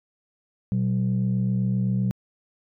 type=tone pair together; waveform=sine; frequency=121.44 / 189.2 Hz; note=B2 / F#3; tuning=-29 / +39 cents; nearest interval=minor sixth; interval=768 cents; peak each=-22 dBFS; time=0.72-2.11 s; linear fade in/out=0 ms; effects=tanh soft clip ceiling -16 dBFS